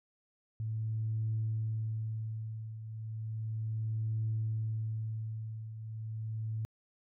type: tone with tremolo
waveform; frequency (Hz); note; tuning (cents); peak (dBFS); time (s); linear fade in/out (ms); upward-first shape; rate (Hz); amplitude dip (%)
sine; 110.3; A2; +5; -29; 0.6-6.65; 0; triangle; 0.34; 75
effects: tanh soft clip ceiling -25 dBFS